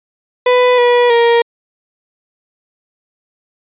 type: tone with pitch steps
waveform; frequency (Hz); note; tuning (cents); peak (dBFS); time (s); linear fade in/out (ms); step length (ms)
35% pulse; 497.1 / 485.6 / 468.8; B4 / B4 / A#4; +11 / -29 / +10; -6; 0.46-1.42; 5; 320
effects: resampled to 8000 Hz